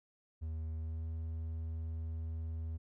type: tone with pitch glide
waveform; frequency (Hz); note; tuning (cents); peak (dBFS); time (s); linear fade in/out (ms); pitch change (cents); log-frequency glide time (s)
triangle; 79.6 to 80.8; D#2 to E2; +40 to -34; -35; 0.41-2.78; 20; +26; 0.77-1.05
effects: none

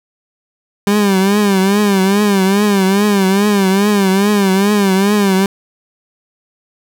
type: tone with vibrato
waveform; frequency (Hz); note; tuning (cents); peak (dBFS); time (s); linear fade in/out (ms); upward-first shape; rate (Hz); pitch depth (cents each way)
30% pulse; 198.7; G3; +24; -7; 0.87-5.46; 2; triangle; 2.4; 110
effects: none

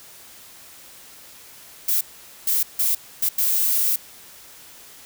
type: noise bursts at uneven times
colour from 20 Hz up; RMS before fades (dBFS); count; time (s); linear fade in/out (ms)
violet; -20; 5; 1.88-2.01 / 2.47-2.63 / 2.79-2.95 / 3.22-3.29 / 3.38-3.96; 5
effects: white hiss -45 dBFS RMS until 5.05 s

